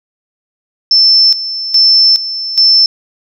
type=tone with tremolo; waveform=sine; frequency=5310 Hz; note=E8; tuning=12 cents sharp; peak=-4 dBFS; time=0.91-2.86 s; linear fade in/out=2 ms; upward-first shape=square; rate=1.2 Hz; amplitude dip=75%; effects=none